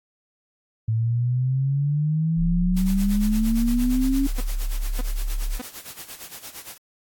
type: exponential sweep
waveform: sine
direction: up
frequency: 110 to 277.2 Hz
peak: -19 dBFS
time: 0.88-4.27 s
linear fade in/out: 5 ms
type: tone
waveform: sine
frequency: 34.65 Hz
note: C#1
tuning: in tune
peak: -22 dBFS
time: 2.36-5.6 s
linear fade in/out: 50 ms
type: noise with tremolo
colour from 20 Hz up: white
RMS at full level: -36 dBFS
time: 2.76-6.78 s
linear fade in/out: 10 ms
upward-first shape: sine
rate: 8.7 Hz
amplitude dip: 75%
type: tone bursts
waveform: sawtooth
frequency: 250 Hz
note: B3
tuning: 21 cents sharp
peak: -25 dBFS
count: 3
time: 4.38-5.618 s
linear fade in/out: 5 ms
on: 26 ms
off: 580 ms
effects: AAC 64 kbps